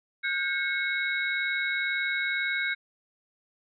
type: tone cluster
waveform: sine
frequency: 1450 / 1592 / 2192 / 3816 Hz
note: F#6 / G6 / C#7 / A#7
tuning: -35 / +26 / -20 / +40 cents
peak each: -36 / -30 / -29 / -36 dBFS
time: 0.23-2.75 s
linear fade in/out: 20 ms
effects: none